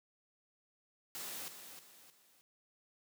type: noise with echo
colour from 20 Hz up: white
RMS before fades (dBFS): -44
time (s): 1.15-1.48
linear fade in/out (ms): 0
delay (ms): 310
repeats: 3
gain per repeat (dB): -8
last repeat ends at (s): 2.41
effects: high-pass 100 Hz 12 dB/octave